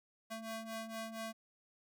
sawtooth ring-modulated tone, 447.7 Hz, A4, 30 cents sharp, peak -35 dBFS, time 0.3-1.33 s, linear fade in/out 20 ms, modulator 226 Hz, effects none

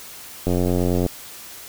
click train, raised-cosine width 2 ms, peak -8 dBFS, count 54, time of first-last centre 0.47-1.064 s, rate 89.3 Hz, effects white hiss -39 dBFS RMS until 1.68 s

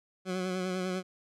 20% pulse tone with vibrato, 184.4 Hz, F#3, 6 cents flat, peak -26 dBFS, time 0.25-1.03 s, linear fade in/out 50 ms, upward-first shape sine, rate 10 Hz, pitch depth 33 cents each way, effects low-pass 8000 Hz 12 dB/octave

